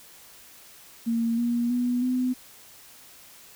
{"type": "tone with pitch steps", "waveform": "sine", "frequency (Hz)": [230.6, 237.8, 245.2, 252.8], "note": ["A#3", "A#3", "B3", "B3"], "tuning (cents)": [-19, 35, -12, 41], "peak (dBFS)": -22, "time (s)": [1.06, 2.34], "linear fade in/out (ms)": 20, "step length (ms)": 320, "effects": ["white hiss -50 dBFS RMS until 3.55 s"]}